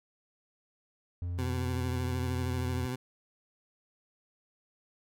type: tone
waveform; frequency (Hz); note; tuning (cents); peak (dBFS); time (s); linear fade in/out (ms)
triangle; 87.9; F2; +12; -30; 1.22-2.86; 0
type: tone with vibrato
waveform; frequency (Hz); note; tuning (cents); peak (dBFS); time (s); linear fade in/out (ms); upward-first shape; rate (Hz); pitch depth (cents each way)
20% pulse; 126.3; B2; +39; -28; 1.38-2.96; 10; sine; 13; 34
effects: none